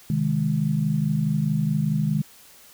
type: chord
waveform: sine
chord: Ab major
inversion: first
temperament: equal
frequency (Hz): 130.81 / 155.56 / 207.7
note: C3 / Eb3 / Ab3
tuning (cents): 0 / 0 / 0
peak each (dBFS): -28 / -22 / -25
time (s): 0.1-2.22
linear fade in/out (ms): 2
effects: white hiss -50 dBFS RMS until 2.73 s